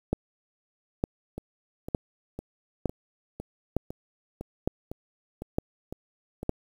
two click trains, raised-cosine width 2 ms, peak -22 / -11 dBFS, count 11 / 8, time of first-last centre 1.38-6.431 / 0.13-6.494 s, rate 1.98 / 1.1 Hz, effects 8-bit

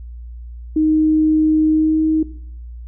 sine tone with pitch glide, 311.1 to 314.5 Hz, D#4 to D#4, 0 to +19 cents, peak -12 dBFS, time 0.76-2.23 s, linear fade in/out 5 ms, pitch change +19 cents, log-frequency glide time 1.66-2.02 s, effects noise-tail reverb RT60 0.6 s tail -17 dB re dry + added 59 Hz sine -30 dBFS peak until 2.87 s

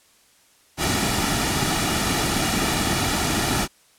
pink noise with comb filter, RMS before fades -22 dBFS, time 0.77-3.68 s, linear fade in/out 50 ms, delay 1.9 ms, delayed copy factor -0.55, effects white hiss -57 dBFS RMS until 3.98 s + low-pass 11000 Hz 12 dB/octave

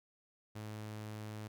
sawtooth tone, 107.1 Hz, A2, 46 cents flat, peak -39 dBFS, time 0.55-1.48 s, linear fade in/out 10 ms, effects none

